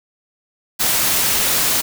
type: noise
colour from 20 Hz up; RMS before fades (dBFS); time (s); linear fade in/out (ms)
white; -17; 0.79-1.82; 20
effects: none